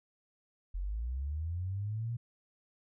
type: linear sweep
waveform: sine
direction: up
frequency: 42.49 to 120.3 Hz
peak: -33 dBFS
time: 0.74-2.17 s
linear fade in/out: 10 ms
effects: none